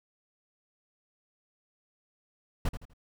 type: noise with echo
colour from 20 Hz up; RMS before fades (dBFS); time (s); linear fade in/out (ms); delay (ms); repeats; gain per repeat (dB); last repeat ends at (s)
brown; -26; 2.65-2.69; 5; 82; 3; -10; 2.936
effects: none